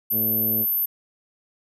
sine tone, 13070 Hz, G#9, 29 cents flat, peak -20 dBFS, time 0.1-0.86 s, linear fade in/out 10 ms
harmonic tone, 110 Hz, A2, in tune, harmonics 1 / 2 / 3 / 4 / 5 / 6, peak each -34 / -29 / -37 / -38 / -42 / -45 dBFS, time 0.11-0.66 s, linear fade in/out 50 ms
effects none

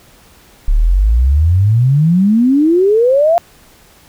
sine exponential sweep, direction up, 34.27 to 704 Hz, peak -7 dBFS, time 0.68-3.38 s, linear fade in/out 0 ms, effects pink hiss -45 dBFS RMS until 4.08 s

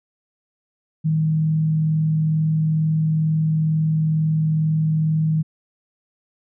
sine tone with frequency modulation, 157.1 Hz, D#3, 17 cents sharp, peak -16 dBFS, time 1.04-5.43 s, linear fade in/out 20 ms, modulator 42.2 Hz, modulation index 0.21, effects none

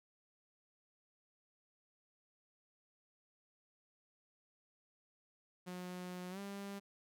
sawtooth tone with pitch glide, 180.6 to 199.23 Hz, F#3 to G3, -42 to +28 cents, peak -40 dBFS, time 5.66-6.8 s, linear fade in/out 20 ms, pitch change +170 cents, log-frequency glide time 6.3-6.39 s, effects none

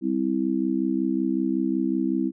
sine chord, C major, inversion second, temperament just, 196.22 / 261.6 / 327 Hz, G3 / C4 / E4, +2 / 0 / -14 cents, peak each -28 / -25 / -25 dBFS, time 0.01-2.32 s, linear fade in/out 50 ms, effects none

